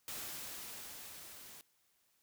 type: noise with level ramp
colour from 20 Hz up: white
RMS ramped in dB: -43 to -54 dBFS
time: 0.08-1.61 s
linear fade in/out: 0 ms
effects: white hiss -75 dBFS RMS until 2.22 s